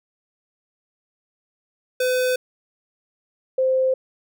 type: tone pair in turn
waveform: square / sine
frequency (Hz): 506 / 521.1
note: B4 / C5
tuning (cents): +42 / -7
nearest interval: minor second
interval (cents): 51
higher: second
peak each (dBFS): -19 / -16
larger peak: second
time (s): 2-2.36 / 3.58-3.94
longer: neither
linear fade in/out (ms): 5
effects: none